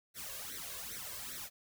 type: noise with flanger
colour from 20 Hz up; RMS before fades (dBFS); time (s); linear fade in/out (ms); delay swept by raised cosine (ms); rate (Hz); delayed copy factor
white; -44; 0.14-1.5; 50; 0.5 to 1.9; 2.5; +0.95
effects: none